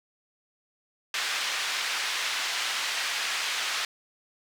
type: band-pass noise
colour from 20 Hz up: pink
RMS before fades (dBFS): -30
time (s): 1.14-3.85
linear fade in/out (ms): 2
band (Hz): 1600 to 5200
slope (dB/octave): 12
effects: none